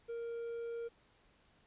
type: tone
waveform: triangle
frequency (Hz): 466.2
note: A#4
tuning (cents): 0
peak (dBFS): -37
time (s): 0.08-0.89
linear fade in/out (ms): 20
effects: pink hiss -69 dBFS RMS until 1.66 s + resampled to 8000 Hz